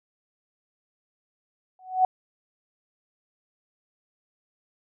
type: tone with exponential growth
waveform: sine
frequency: 745 Hz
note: F#5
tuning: 12 cents sharp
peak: -13 dBFS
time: 1.79-2.05 s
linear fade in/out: 2 ms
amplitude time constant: 55 ms
effects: none